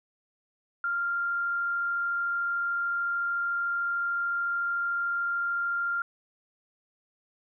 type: tone with frequency modulation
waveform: sine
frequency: 1393 Hz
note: F6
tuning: 5 cents flat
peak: -26 dBFS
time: 0.84-6.02 s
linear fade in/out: 2 ms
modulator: 33.6 Hz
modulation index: 0.28
effects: none